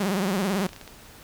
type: tone with vibrato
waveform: sawtooth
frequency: 193.2 Hz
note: G3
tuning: 25 cents flat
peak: -19 dBFS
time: 0-0.67 s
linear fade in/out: 5 ms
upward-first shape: triangle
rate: 18 Hz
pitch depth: 170 cents each way
type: clicks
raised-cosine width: 0.2 ms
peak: -24 dBFS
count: 7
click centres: 0.594 / 0.641 / 0.691 / 0.732 / 0.763 / 0.813 / 0.877 s
effects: pink hiss -48 dBFS RMS until 1.23 s